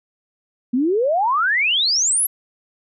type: exponential sweep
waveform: sine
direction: up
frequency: 234.6 to 11790 Hz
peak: -15 dBFS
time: 0.73-2.27 s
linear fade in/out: 10 ms
effects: none